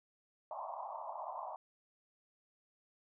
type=band-pass noise; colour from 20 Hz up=white; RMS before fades=-44 dBFS; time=0.51-1.56 s; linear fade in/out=2 ms; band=600 to 1100 Hz; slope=96 dB/octave; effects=none